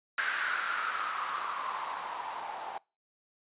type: noise with low-pass filter sweep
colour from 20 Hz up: violet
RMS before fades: -35 dBFS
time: 0.18-2.78 s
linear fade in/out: 2 ms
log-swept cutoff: 1600 to 800 Hz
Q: 5.9
effects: noise-tail reverb RT60 0.3 s tail -25 dB re dry + resampled to 8000 Hz